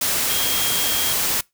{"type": "tone in noise", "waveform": "sine", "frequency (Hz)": 3243, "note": "G#7", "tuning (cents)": -42, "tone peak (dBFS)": -26, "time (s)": [0.29, 1.13], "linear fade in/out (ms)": 5, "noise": "white", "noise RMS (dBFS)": -21, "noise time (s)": [0.01, 1.41], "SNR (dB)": -8, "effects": ["noise-tail reverb RT60 0.2 s tail -24 dB re dry"]}